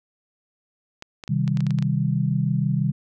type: clicks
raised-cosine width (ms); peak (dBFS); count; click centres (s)
0.2; -19; 10; 1.024 / 1.238 / 1.278 / 1.478 / 1.572 / 1.606 / 1.667 / 1.707 / 1.787 / 1.825
type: chord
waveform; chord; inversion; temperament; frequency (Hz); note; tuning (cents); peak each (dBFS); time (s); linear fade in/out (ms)
sine; C minor; none; just; 130.81 / 156.98 / 196.22; C3 / Eb3 / G3; 0 / +16 / +2; -23 / -23 / -25; 1.29-2.92; 10
effects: none